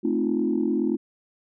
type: chord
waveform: sine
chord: F dominant seventh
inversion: first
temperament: equal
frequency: 220 / 261.6 / 311.1 / 349.2 Hz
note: A3 / C4 / Eb4 / F4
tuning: 0 / 0 / 0 / 0 cents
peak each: -26 dBFS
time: 0.03-0.97 s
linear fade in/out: 20 ms
effects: tanh soft clip ceiling -12 dBFS